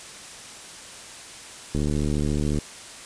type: click train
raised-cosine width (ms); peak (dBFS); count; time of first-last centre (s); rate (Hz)
3; -13; 63; 1.75-2.587; 74.1
effects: white hiss -41 dBFS RMS until 3.05 s + resampled to 22050 Hz